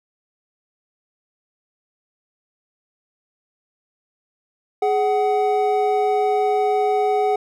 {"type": "tone pair together", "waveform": "triangle", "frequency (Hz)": [418.4, 749], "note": ["G#4", "F#5"], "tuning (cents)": [13, 21], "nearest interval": "minor seventh", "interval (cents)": 1008, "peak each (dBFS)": -17, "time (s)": [4.82, 7.36], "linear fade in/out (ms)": 5, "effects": []}